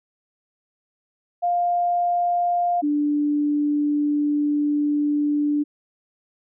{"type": "tone pair in turn", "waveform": "sine", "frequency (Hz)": [702, 293.8], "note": ["F5", "D4"], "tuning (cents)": [9, 1], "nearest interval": "octave + minor third", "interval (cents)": 1508, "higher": "first", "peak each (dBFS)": -18, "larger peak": "neither", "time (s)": [[1.42, 2.82], [2.82, 5.64]], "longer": "second", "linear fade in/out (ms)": 20, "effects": []}